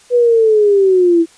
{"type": "linear sweep", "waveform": "sine", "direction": "down", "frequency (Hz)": [493.9, 326.4], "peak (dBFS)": -7, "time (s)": [0.1, 1.26], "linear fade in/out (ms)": 50, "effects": ["white hiss -46 dBFS RMS until 1.37 s", "resampled to 22050 Hz"]}